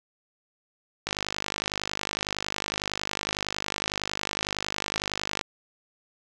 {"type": "click train", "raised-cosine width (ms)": 0.2, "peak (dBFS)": -10, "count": 222, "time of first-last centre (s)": [1.07, 5.412], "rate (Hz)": 50.9, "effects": []}